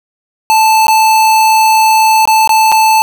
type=tone with dropouts; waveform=square; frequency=878 Hz; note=A5; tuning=4 cents flat; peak=-6 dBFS; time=0.5-3.02 s; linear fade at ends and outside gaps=0 ms; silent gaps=0.869-0.882 / 2.254-2.275 / 2.475-2.493 / 2.718-2.723 s; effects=none